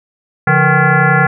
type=tone with frequency modulation; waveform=sine; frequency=767 Hz; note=G5; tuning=38 cents flat; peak=-7 dBFS; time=0.47-1.27 s; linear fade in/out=5 ms; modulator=313 Hz; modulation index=3.4; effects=none